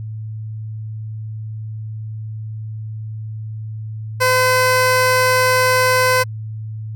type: tone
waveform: 15% pulse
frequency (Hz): 510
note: C5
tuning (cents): -44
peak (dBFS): -6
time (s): 4.2-6.24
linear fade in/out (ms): 20
effects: added 109 Hz sine -25 dBFS peak until 6.95 s